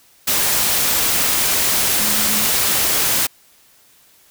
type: tone in noise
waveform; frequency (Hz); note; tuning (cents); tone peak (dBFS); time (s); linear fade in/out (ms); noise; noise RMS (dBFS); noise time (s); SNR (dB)
sine; 211.7; G#3; +33; -28; 1.99-2.46; 10; white; -17; 0.27-3.27; -14
effects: white hiss -52 dBFS RMS until 4.3 s